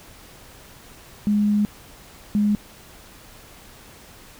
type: tone bursts at uneven times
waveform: sine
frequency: 207.7 Hz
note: G#3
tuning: in tune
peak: -16 dBFS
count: 2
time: 1.27-1.65 / 2.35-2.55 s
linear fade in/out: 0 ms
effects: pink hiss -46 dBFS RMS until 4.39 s